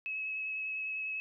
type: tone with vibrato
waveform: sine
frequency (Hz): 2576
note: E7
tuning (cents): -41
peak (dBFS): -34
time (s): 0.06-1.2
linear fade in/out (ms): 0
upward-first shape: sine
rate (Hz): 10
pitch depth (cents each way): 12
effects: none